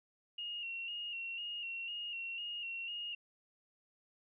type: tone with vibrato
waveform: sine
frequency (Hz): 2794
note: F7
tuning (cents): 0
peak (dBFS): -39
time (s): 0.38-3.15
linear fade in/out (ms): 5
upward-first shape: square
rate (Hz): 2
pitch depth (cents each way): 39
effects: none